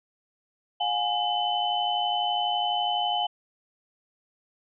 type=tone cluster; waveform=sine; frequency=718 / 830 / 3029 Hz; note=F5 / G#5 / F#7; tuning=+48 / -1 / +40 cents; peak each=-28 dBFS; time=0.8-3.27 s; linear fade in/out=10 ms; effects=none